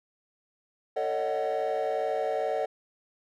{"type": "chord", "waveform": "triangle", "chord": "D# half-diminished seventh", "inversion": "second", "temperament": "just", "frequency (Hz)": [448, 560, 622.3, 746.7], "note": ["A4", "C#5", "D#5", "F#5"], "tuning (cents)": [31, 18, 0, 16], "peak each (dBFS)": -29, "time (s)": [0.96, 2.66], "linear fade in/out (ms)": 10, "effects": ["tanh soft clip ceiling -20 dBFS"]}